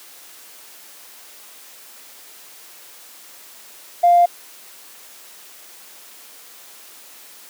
triangle tone with tanh clipping, 698.5 Hz, F5, in tune, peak -9 dBFS, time 4.03-4.26 s, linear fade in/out 10 ms, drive 4 dB, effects white hiss -43 dBFS RMS until 7.49 s + high-pass 300 Hz 12 dB/octave

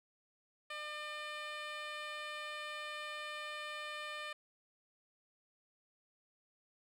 10% pulse tone with band-pass filter, 601 Hz, D5, 40 cents sharp, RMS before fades -44 dBFS, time 0.7-4.33 s, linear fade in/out 5 ms, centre 1700 Hz, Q 0.52, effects none

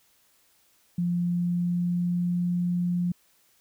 sine tone with pitch glide, 174.61 to 176.23 Hz, F3 to F3, 0 to +16 cents, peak -23 dBFS, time 0.98-3.12 s, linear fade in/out 5 ms, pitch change +16 cents, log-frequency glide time 1.15-2.54 s, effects white hiss -64 dBFS RMS until 3.6 s

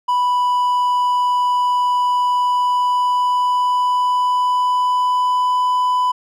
triangle tone with pitch glide, 987.8 to 998.1 Hz, B5 to B5, 0 to +18 cents, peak -12 dBFS, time 0.08-6.12 s, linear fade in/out 10 ms, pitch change +18 cents, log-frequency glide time 2.3-5.63 s, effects none

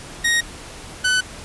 sawtooth tone pair in turn, 1874 / 1501.6 Hz, A#6 / F#6, +9 / +25 cents, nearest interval major third, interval 384 cents, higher first, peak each -12 dBFS, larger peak neither, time 0.24-0.41 / 1.04-1.21 s, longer neither, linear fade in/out 10 ms, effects pink hiss -37 dBFS RMS until 1.44 s + resampled to 24000 Hz

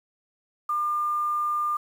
sine tone with quantisation, 1200 Hz, D6, 37 cents sharp, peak -23 dBFS, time 0.69-1.77 s, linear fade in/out 5 ms, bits 8, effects none

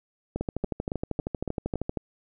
two click trains, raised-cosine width 2 ms, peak -15 / -16 dBFS, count 21 / 6, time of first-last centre 0.41-1.972 / 0.36-1.757 s, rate 12.8 / 3.58 Hz, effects none

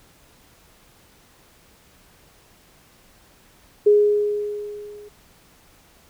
sine tone with level ramp, 415.3 Hz, G#4, in tune, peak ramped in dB -9 to -39 dBFS, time 3.86-5.09 s, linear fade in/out 10 ms, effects pink hiss -54 dBFS RMS until 6.09 s

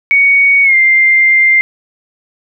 sine tone with pitch glide, 2235 to 2097 Hz, C#7 to C7, +14 to +3 cents, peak -5 dBFS, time 0.11-1.61 s, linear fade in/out 0 ms, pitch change -111 cents, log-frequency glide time 0.63-0.75 s, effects none

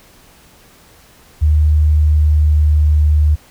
sine tone with pitch glide, 76.1 to 75.44 Hz, D#2 to D2, -38 to +47 cents, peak -8 dBFS, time 1.41-3.36 s, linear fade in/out 20 ms, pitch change -15 cents, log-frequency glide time 1.8-2.91 s, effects pink hiss -46 dBFS RMS until 3.5 s

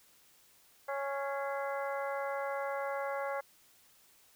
harmonic tone with a mistuned harmonic, 277.2 Hz, C#4, in tune, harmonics 2 / 3 / 4 / 5 / 6 / 7, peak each -36 / -40 / -42 / -44 / -46 / -47 dBFS, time 0.88-3.41 s, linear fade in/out 10 ms, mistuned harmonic 7, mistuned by +86 cents, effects white hiss -64 dBFS RMS until 4.35 s

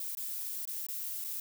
violet noise with dropouts, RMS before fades -38 dBFS, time 0-1.4 s, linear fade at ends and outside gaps 2 ms, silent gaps 0.151-0.171 / 0.654-0.674 / 0.866-0.886 / 1.242-1.246 s, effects none

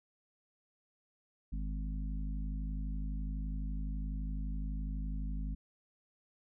harmonic tone with a mistuned harmonic, 51.91 Hz, G#1, in tune, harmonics 1 / 3 / 4 / 5, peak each -35 / -45 / -47 / -49 dBFS, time 1.52-5.55 s, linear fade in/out 10 ms, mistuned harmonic 1, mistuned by -42 cents, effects none

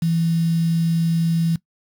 sine tone with quantisation, 166 Hz, E3, 12 cents sharp, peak -16 dBFS, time 0.02-1.56 s, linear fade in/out 5 ms, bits 6, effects noise-tail reverb RT60 0.1 s tail -19 dB re dry

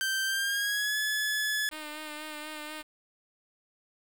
sawtooth tone with pitch glide, 1561 to 1712.1 Hz, G6 to A6, -8 to -48 cents, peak -24 dBFS, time 0.01-1.69 s, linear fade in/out 0 ms, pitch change +160 cents, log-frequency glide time 0.25-0.98 s
5% pulse tone with vibrato, 304.5 Hz, D#4, 37 cents flat, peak -27 dBFS, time 1.71-2.83 s, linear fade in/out 20 ms, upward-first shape sine, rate 4.1 Hz, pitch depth 28 cents each way
effects 9-bit

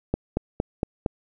click train, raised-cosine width 2 ms, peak -9 dBFS, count 5, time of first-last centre 0.14-1.062 s, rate 4.34 Hz, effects none

